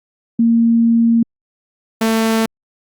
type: tone pair in turn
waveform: sine / sawtooth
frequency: 231 / 223.5 Hz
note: A#3 / A3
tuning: -16 / +27 cents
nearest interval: minor second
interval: 57 cents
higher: first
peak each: -9 dBFS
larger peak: neither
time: 0.39-1.23 / 2.01-2.46 s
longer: first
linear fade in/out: 5 ms
effects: Opus 32 kbps